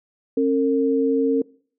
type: tone pair together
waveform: sine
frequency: 270.9 / 455.6 Hz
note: C#4 / A#4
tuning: -40 / -40 cents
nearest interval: major sixth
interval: 900 cents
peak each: -19 dBFS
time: 0.37-1.42 s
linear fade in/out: 5 ms
effects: noise-tail reverb RT60 0.5 s tail -23 dB re dry